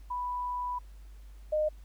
sine tone pair in turn, 987.8 / 612.4 Hz, B5 / D#5, 0 / -28 cents, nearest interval minor sixth, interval 828 cents, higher first, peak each -31 / -25 dBFS, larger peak second, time 0.1-0.79 / 1.52-1.69 s, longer first, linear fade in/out 10 ms, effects added 50 Hz sine -46 dBFS peak until 1.84 s + pink hiss -65 dBFS RMS until 1.84 s

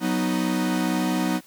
45% pulse chord, B major, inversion second, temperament equal, 185 / 246.9 / 311.1 Hz, F#3 / B3 / D#4, 0 / 0 / 0 cents, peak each -26 dBFS, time 0-1.41 s, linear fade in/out 50 ms, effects white hiss -53 dBFS RMS until 1.46 s

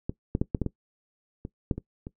clicks, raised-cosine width 3 ms, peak -16 / -12 / -11 / -12 / -13 / -15 / -22 / -11 / -21 / -24 dBFS, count 10, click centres 0.095 / 0.351 / 0.415 / 0.548 / 0.617 / 0.663 / 1.451 / 1.712 / 1.78 / 2.069 s, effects noise-tail reverb RT60 0.1 s tail -19 dB re dry

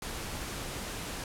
pink noise, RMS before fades -38 dBFS, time 0.02-1.24 s, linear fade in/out 2 ms, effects low-pass 12000 Hz 12 dB/octave

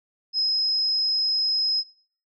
sine tone, 5110 Hz, D#8, 45 cents sharp, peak -20 dBFS, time 0.33-1.84 s, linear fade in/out 50 ms, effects noise-tail reverb RT60 0.5 s tail -21 dB re dry

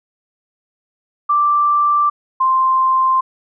sine tone pair in turn, 1174.7 / 1046.5 Hz, D6 / C6, 0 / 0 cents, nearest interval major second, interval 200 cents, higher first, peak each -11 dBFS, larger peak neither, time 1.29-2.1 / 2.4-3.21 s, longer neither, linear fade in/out 10 ms, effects none

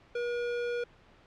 square tone, 480 Hz, B4, 49 cents flat, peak -31 dBFS, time 0.15-0.84 s, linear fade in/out 5 ms, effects pink hiss -59 dBFS RMS until 1.26 s + low-pass 3000 Hz 12 dB/octave

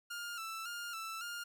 sawtooth tone with vibrato, 1367 Hz, F6, 37 cents flat, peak -37 dBFS, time 0.1-1.44 s, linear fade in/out 10 ms, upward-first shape square, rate 1.8 Hz, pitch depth 54 cents each way, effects none

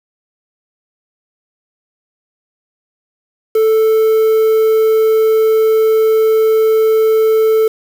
triangle tone with quantisation, 440 Hz, A4, in tune, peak -6 dBFS, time 3.55-7.68 s, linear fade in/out 5 ms, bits 5, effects none

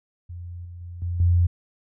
sine tone with level steps, 87.31 Hz, F2, in tune, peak -33 / -36 / -34 / -24 / -15 dBFS, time 0.29-1.47 s, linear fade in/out 10 ms, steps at 0.65 / 0.81 / 1.02 / 1.2 s, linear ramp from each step 2 ms, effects none

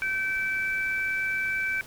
sine tone pair together, 1544.7 / 2316 Hz, G6 / D7, -26 / -25 cents, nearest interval perfect fifth, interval 701 cents, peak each -28 dBFS, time 0.02-1.81 s, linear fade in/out 0 ms, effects pink hiss -47 dBFS RMS until 1.86 s

